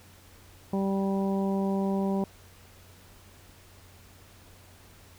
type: harmonic tone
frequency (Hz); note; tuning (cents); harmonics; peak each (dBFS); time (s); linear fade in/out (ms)
195; G3; -9; 1 / 2 / 3 / 4 / 5; -26 / -32 / -36 / -38 / -40; 0.73-2.24; 2
effects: added 91 Hz sine -55 dBFS peak until 5.18 s + pink hiss -55 dBFS RMS until 5.18 s